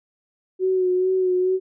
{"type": "tone with vibrato", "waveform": "sine", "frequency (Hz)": 370, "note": "F#4", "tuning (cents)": 0, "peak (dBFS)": -17, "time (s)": [0.59, 1.6], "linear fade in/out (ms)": 50, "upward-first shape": "sine", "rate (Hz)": 2.3, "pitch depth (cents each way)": 29, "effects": []}